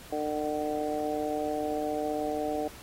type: harmonic tone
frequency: 150.6 Hz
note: D3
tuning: 44 cents sharp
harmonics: 2 / 3 / 4 / 5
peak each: -34 / -34 / -34 / -34 dBFS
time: 0.12-2.68 s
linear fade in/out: 5 ms
effects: pink hiss -49 dBFS RMS until 2.82 s + AAC 48 kbps